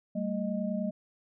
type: tone cluster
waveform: sine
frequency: 194.5 / 224.5 / 619 Hz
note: G3 / A3 / D#5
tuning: -13 / +35 / -9 cents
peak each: -32 / -33 / -36 dBFS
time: 0.15-0.91 s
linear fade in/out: 10 ms
effects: none